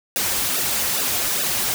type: noise with flanger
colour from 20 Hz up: white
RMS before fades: -22 dBFS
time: 0.16-1.74 s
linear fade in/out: 0 ms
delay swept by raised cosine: 0.91 to 6.81 ms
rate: 2.4 Hz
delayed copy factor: -0.85
effects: none